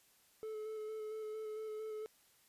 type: tone with vibrato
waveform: triangle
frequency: 432.9 Hz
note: A4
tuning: 28 cents flat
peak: -39 dBFS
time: 0.43-2.06 s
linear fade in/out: 0 ms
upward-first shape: square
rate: 4.4 Hz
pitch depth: 15 cents each way
effects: white hiss -69 dBFS RMS until 2.48 s + resampled to 32000 Hz